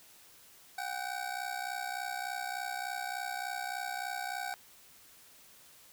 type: ring-modulated tone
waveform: 25% pulse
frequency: 760 Hz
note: F#5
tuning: 46 cents sharp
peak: -29 dBFS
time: 0.78-4.54 s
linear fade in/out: 0 ms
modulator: 31.7 Hz
effects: white hiss -58 dBFS RMS until 5.92 s